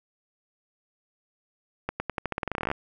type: accelerating click train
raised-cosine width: 0.5 ms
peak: -13 dBFS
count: 19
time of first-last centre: 1.89-2.715 s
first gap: 110 ms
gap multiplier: 0.88
effects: none